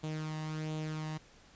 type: tone with flanger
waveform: sawtooth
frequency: 155.56 Hz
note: D#3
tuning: in tune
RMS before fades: -38 dBFS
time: 0.03-1.18 s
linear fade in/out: 10 ms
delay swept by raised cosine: 0.28 to 1.07 ms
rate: 1.4 Hz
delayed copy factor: +0.5
effects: pink hiss -60 dBFS RMS until 1.55 s + resampled to 16000 Hz